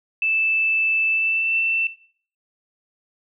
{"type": "tone with pitch glide", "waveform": "sine", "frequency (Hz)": [2637, 2674], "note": ["E7", "E7"], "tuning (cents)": [0, 24], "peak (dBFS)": -18, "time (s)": [0.22, 1.87], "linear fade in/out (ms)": 2, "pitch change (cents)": 24, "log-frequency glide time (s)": [1.09, 1.58], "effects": ["noise-tail reverb RT60 0.5 s tail -18 dB re dry"]}